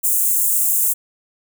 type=high-pass noise; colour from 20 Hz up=white; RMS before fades=-17 dBFS; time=0.03-0.94 s; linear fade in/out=20 ms; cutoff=7200 Hz; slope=48 dB/octave; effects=none